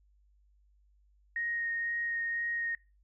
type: tone with vibrato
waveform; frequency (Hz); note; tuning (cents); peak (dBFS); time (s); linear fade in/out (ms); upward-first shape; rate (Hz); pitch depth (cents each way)
sine; 1864.7; A#6; 0; -31; 1.36-2.75; 2; sine; 2; 9
effects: noise-tail reverb RT60 0.3 s tail -23 dB re dry + added 50 Hz sine -63 dBFS peak until 3.03 s